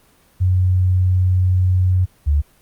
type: tone pair in turn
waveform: sine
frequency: 91.9 / 72.99 Hz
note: F#2 / D2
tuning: -11 / -10 cents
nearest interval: major third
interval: 399 cents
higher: first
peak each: -12 dBFS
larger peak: neither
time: 0.4-2.06 / 2.26-2.42 s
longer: first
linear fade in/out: 20 ms
effects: pink hiss -54 dBFS RMS until 2.61 s + Opus 32 kbps